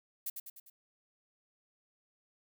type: noise with echo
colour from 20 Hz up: violet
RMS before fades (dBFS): -37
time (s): 0.26-0.3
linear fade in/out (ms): 5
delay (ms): 100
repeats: 4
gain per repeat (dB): -5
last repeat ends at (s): 0.7
effects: none